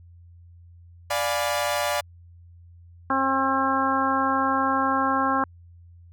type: chord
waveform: sawtooth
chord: D diminished seventh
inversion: none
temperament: equal with one note detuned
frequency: 587.3 / 706.2 / 830.6 / 987.8 Hz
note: D5 / F5 / Ab5 / Cb6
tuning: 0 / +19 / 0 / 0 cents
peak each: -22 / -25 / -27 / -28 dBFS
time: 1.1-2.01 s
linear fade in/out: 10 ms
type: harmonic tone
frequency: 267.9 Hz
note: C4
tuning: 41 cents sharp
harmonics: 1 / 2 / 3 / 4 / 5 / 6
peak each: -27 / -31 / -27 / -24 / -27 / -31 dBFS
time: 3.1-5.44 s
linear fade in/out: 2 ms
effects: added 86 Hz sine -46 dBFS peak until 6.12 s